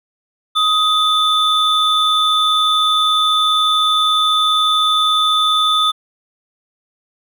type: tone pair together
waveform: triangle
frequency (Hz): 1255 / 3526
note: D#6 / A7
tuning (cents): +15 / +3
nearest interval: octave + tritone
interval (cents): 1788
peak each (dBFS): -13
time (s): 0.55-5.92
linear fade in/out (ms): 20
effects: none